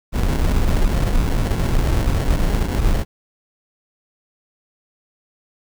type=noise with sample-and-hold; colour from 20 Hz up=brown; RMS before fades=-17 dBFS; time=0.12-3.05 s; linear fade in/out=50 ms; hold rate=1225 Hz; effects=none